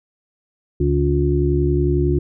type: harmonic tone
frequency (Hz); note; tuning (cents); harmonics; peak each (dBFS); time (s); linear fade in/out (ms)
71; C#2; +42; 1 / 2 / 4 / 5; -19 / -20 / -24 / -19; 0.8-2.19; 5
effects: none